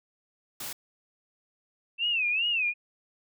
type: noise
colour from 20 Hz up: white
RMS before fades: -37 dBFS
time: 0.6-0.73 s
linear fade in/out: 5 ms
type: tone with vibrato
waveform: sine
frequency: 2637 Hz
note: E7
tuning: in tune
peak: -24 dBFS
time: 1.98-2.74 s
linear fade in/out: 50 ms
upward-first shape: sine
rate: 2.5 Hz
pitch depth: 160 cents each way
effects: none